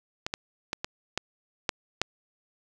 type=clicks; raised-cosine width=0.2 ms; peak=-13 / -12 / -12 / -13 / -10 / -7 / -6 dBFS; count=7; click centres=0.265 / 0.339 / 0.731 / 0.845 / 1.176 / 1.692 / 2.016 s; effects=none